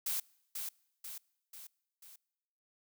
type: noise with echo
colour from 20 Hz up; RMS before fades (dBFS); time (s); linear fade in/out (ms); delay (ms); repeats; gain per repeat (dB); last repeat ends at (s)
blue; -35; 0.06-0.2; 5; 490; 4; -5; 2.16
effects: noise-tail reverb RT60 1.0 s tail -26 dB re dry